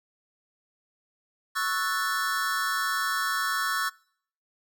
square chord, F# minor seventh, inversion second, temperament equal, 1108.7 / 1318.5 / 1480 / 1760 Hz, C#6 / E6 / F#6 / A6, 0 / 0 / 0 / 0 cents, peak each -32 dBFS, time 1.55-3.9 s, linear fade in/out 20 ms, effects noise-tail reverb RT60 0.6 s tail -25 dB re dry

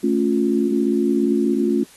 sine chord, A augmented, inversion none, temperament equal with one note detuned, 220 / 277.2 / 352.3 Hz, A3 / C#4 / E#4, 0 / 0 / +15 cents, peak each -20 dBFS, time 0.03-1.84 s, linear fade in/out 10 ms, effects white hiss -48 dBFS RMS until 1.96 s + AAC 32 kbps

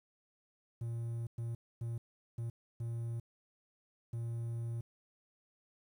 triangle tone bursts at uneven times, 116.54 Hz, A#2, in tune, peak -34 dBFS, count 6, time 0.81-1.27 / 1.38-1.55 / 1.81-1.98 / 2.38-2.5 / 2.8-3.2 / 4.13-4.81 s, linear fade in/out 5 ms, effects 11-bit

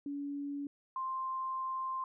sine tone pair in turn, 284.4 / 1048.6 Hz, C#4 / C6, +45 / +3 cents, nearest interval octave + major seventh, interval 2258 cents, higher second, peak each -36 / -34 dBFS, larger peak second, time 0.06-0.67 / 0.96-2.04 s, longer second, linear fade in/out 2 ms, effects none

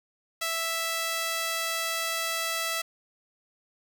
sawtooth tone with high-pass filter, 659.3 Hz, E5, in tune, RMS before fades -30 dBFS, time 0.41-2.82 s, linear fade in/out 10 ms, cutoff 1400 Hz, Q 0.6, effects 8-bit

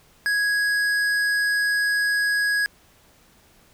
sine tone with tanh clipping, 1661.2 Hz, G#6, in tune, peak -21 dBFS, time 0.26-2.66 s, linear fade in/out 0 ms, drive 13 dB, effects pink hiss -56 dBFS RMS until 3.73 s

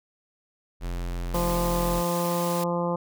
square tone, 43.65 Hz, F1, in tune, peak -29 dBFS, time 0.8-2.03 s, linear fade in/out 50 ms
harmonic tone, 173.1 Hz, F3, 15 cents flat, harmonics 1 / 2 / 3 / 4 / 5 / 6 / 7, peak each -28 / -33 / -28 / -38 / -33 / -33 / -39 dBFS, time 1.34-2.96 s, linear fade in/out 5 ms
white high-pass noise, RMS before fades -36 dBFS, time 1.34-2.64 s, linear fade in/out 5 ms, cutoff 1200 Hz, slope 24 dB/octave
effects none

